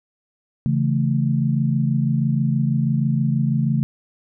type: chord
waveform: sine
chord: A major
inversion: first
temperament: equal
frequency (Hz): 138.59 / 164.81 / 220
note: C#3 / E3 / A3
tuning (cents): 0 / 0 / 0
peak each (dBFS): -19 / -23 / -22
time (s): 0.66-3.83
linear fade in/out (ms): 0
effects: none